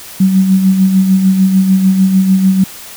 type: tone with tremolo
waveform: sine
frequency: 190 Hz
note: F#3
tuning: 46 cents sharp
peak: -4 dBFS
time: 0.2-2.64 s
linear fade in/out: 5 ms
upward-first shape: sine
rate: 6.7 Hz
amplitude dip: 50%
effects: white hiss -31 dBFS RMS until 2.96 s